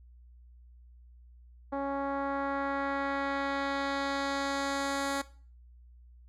10% pulse tone with low-pass filter sweep, 277.2 Hz, C#4, in tune, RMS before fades -32 dBFS, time 1.72-5.22 s, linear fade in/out 10 ms, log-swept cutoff 830 to 10000 Hz, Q 0.98, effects noise-tail reverb RT60 0.4 s tail -17 dB re dry + added 60 Hz sine -52 dBFS peak until 6.28 s

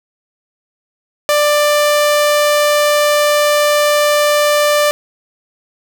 sawtooth tone, 591 Hz, D5, 11 cents sharp, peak -6 dBFS, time 1.29-4.91 s, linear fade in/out 0 ms, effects none

